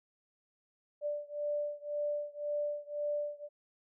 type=beating tone pair; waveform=sine; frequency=587.3 / 589.2 Hz; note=D5 / D5; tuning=0 / +6 cents; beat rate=1.9 Hz; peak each=-36 / -37 dBFS; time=1.01-3.49 s; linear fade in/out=50 ms; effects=none